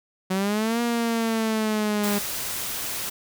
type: linear two-way sweep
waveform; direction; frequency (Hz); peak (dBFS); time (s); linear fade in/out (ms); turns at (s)
sawtooth; up then down; 185 to 237.9 to 203.1; -18; 0.3-2.19; 10; 0.81
type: noise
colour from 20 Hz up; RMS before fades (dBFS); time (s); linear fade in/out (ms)
white; -30; 2.03-3.1; 10
effects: none